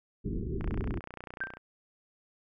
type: low-pass noise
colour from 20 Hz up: pink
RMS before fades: -33 dBFS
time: 0.24-1 s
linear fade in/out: 20 ms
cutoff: 430 Hz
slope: 96 dB/octave
type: click train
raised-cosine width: 0.5 ms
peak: -26 dBFS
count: 30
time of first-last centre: 0.61-1.57 s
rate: 30.2 Hz
type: tone with exponential decay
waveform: sine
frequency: 1568 Hz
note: G6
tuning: in tune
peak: -27 dBFS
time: 1.41-1.58 s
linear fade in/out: 2 ms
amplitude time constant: 36 ms
effects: none